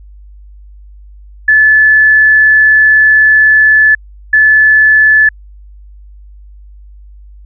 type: tone bursts at uneven times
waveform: sine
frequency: 1732 Hz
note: A6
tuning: 28 cents flat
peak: -3 dBFS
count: 2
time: 1.48-3.95 / 4.33-5.29 s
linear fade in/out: 5 ms
effects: added 50 Hz sine -32 dBFS peak until 7.45 s